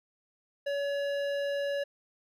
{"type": "tone with hard clipping", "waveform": "sine", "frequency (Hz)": 566, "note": "C#5", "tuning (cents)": 36, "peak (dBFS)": -31, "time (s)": [0.66, 1.84], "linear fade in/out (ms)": 10, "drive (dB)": 13, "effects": []}